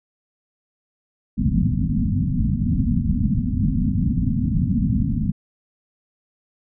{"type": "low-pass noise", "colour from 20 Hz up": "white", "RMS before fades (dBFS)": -20, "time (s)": [1.37, 5.32], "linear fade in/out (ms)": 20, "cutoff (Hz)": 260, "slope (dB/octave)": 96, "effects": []}